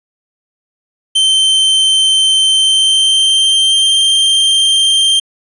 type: tone with pitch glide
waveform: 45% pulse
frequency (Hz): 3108 to 3164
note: G7 to G7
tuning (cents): -16 to +15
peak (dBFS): -8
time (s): 1.15-5.2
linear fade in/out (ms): 10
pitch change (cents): +31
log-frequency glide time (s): 2.49-4.04
effects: resampled to 24000 Hz